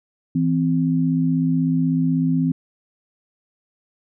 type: tone pair together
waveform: sine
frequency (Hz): 163.79 / 260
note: E3 / C4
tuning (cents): -11 / -11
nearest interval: minor sixth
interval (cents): 800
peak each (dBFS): -19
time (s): 0.35-2.52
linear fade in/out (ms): 5
effects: none